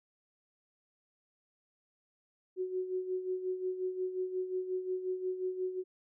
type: tone with tremolo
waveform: sine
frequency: 370 Hz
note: F#4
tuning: in tune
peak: -30 dBFS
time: 2.56-5.84 s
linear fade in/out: 50 ms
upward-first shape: sine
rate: 5.6 Hz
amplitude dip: 65%
effects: none